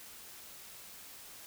silence, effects white hiss -51 dBFS RMS until 1.46 s

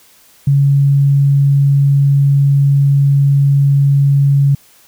sine tone, 140 Hz, C#3, 18 cents sharp, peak -7 dBFS, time 0.47-4.55 s, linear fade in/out 5 ms, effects white hiss -47 dBFS RMS until 4.87 s

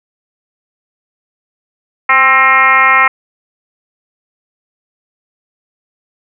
sine tone with frequency modulation, 1595 Hz, G6, 30 cents sharp, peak -5 dBFS, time 2.09-3.08 s, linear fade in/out 5 ms, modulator 269 Hz, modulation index 2.6, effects none

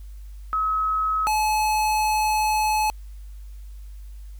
sine / square tone pair in turn, 1282 / 857.7 Hz, E6 / A5, -49 / -44 cents, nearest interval perfect fifth, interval 695 cents, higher first, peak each -20 dBFS, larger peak neither, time 0.53-1.27 / 1.27-2.9 s, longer second, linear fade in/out 0 ms, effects added 50 Hz sine -36 dBFS peak until 4.39 s + white hiss -60 dBFS RMS until 4.39 s

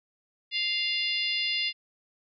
harmonic tone, 698.5 Hz, F5, in tune, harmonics 3 / 4 / 5 / 6 / 7, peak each -33 / -30 / -33 / -35 / -33 dBFS, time 0.51-1.73 s, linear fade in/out 50 ms, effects none

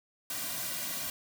white noise with comb filter, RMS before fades -36 dBFS, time 0.3-1.1 s, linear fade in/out 2 ms, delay 2.3 ms, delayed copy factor -0.9, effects none

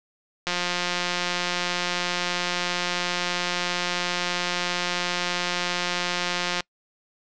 click train, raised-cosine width 0.2 ms, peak -8 dBFS, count 1087, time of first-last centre 0.47-6.606 s, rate 177 Hz, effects noise-tail reverb RT60 0.1 s tail -26 dB re dry + low-pass 7000 Hz 12 dB/octave

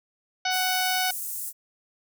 harmonic tone, 743 Hz, F#5, 7 cents sharp, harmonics 1 / 2 / 3 / 4 / 5 / 6 / 7 / 8, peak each -27 / -30 / -32 / -33 / -34 / -35 / -35 / -36 dBFS, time 0.45-1.11 s, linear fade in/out 5 ms
pink high-pass noise, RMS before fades -33 dBFS, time 0.5-1.53 s, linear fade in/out 50 ms, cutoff 8500 Hz, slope 24 dB/octave
effects none

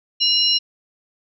sine tone cluster, 2863 / 4071 / 5500 Hz, F7 / C8 / F8, +42 / -48 / -27 cents, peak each -19 dBFS, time 0.2-0.59 s, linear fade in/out 20 ms, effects none

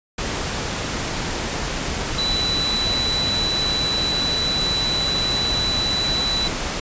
sine tone in noise, 3965 Hz, B7, 6 cents sharp, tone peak -20 dBFS, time 2.18-6.48 s, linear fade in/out 5 ms, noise pink, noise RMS -25 dBFS, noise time 0.18-6.8 s, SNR +2 dB, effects resampled to 16000 Hz

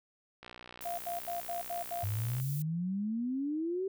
click train, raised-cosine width 0.3 ms, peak -31 dBFS, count 121, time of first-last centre 0.43-2.4 s, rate 60.9 Hz
violet noise, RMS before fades -44 dBFS, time 0.81-2.62 s, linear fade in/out 0 ms
sine tone bursts, 695 Hz, F5, 9 cents flat, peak -34 dBFS, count 6, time 0.85-2.04 s, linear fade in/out 5 ms, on 130 ms, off 82 ms
sine exponential sweep, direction up, 98 to 392 Hz, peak -31 dBFS, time 2.03-3.88 s, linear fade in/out 5 ms
effects none

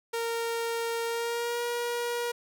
sawtooth tone with pitch glide, 462.4 to 477.6 Hz, A#4 to A#4, -14 to +42 cents, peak -25 dBFS, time 0.13-2.32 s, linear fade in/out 10 ms, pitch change +56 cents, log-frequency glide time 1.05-1.63 s, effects none

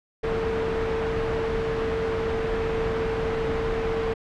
sine tone in noise, 449.9 Hz, A4, 39 cents sharp, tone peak -25 dBFS, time 0.23-4.14 s, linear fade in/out 10 ms, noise pink, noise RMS -28 dBFS, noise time 0.23-4.14 s, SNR 0 dB, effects low-pass 2000 Hz 12 dB/octave

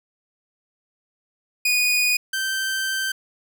sawtooth tone pair in turn, 2469 / 1555.7 Hz, D#7 / G6, -14 / -14 cents, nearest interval minor sixth, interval 800 cents, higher first, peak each -14 / -19 dBFS, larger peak first, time 1.65-2.17 / 2.33-3.12 s, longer second, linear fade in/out 5 ms, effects none

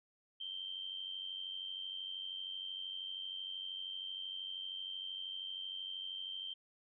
sine tone with amplitude modulation, 3136 Hz, G7, in tune, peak -38 dBFS, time 0.4-6.54 s, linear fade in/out 10 ms, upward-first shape sine, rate 92.9 Hz, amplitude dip 65%, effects none

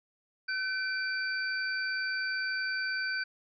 sine tone cluster, 1523 / 2353 / 4624 Hz, F#6 / D7 / D8, +50 / +3 / -28 cents, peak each -31 / -40 / -38 dBFS, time 0.48-3.24 s, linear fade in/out 10 ms, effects none

